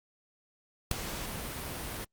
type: noise with ADSR envelope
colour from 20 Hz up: pink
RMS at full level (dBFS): -24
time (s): 0.91-2.05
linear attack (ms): 4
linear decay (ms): 4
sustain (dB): -14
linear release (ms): 12
effects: Opus 48 kbps